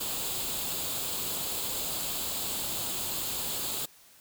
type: noise with comb filter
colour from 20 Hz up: white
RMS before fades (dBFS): -33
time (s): 0-3.86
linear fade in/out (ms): 10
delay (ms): 0.26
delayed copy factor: +0.6
effects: white hiss -57 dBFS RMS until 4.2 s